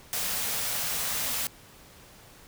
white band-stop noise, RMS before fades -30 dBFS, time 0.13-1.47 s, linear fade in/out 0 ms, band 280 to 420 Hz, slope 96 dB/octave, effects pink hiss -52 dBFS RMS until 2.47 s

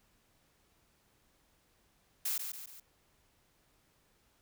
blue noise with echo, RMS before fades -34 dBFS, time 2.25-2.38 s, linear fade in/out 5 ms, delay 140 ms, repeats 3, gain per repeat -6 dB, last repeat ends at 2.8 s, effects pink hiss -71 dBFS RMS until 4.41 s

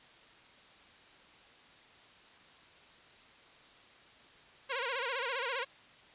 10% pulse tone with vibrato, 507 Hz, B4, 45 cents sharp, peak -25 dBFS, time 4.69-5.65 s, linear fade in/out 20 ms, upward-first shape sine, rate 15 Hz, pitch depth 150 cents each way, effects white hiss -58 dBFS RMS until 6.14 s + resampled to 8000 Hz

